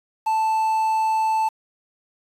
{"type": "tone with quantisation", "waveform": "triangle", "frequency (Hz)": 880, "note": "A5", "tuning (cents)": 0, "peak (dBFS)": -16, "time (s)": [0.26, 1.49], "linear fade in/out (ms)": 10, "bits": 7, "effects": ["resampled to 32000 Hz"]}